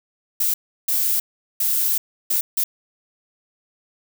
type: noise bursts at uneven times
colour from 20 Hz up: violet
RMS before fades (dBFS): -20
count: 5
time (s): 0.4-0.54 / 0.88-1.2 / 1.6-1.98 / 2.3-2.41 / 2.57-2.64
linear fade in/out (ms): 5
effects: none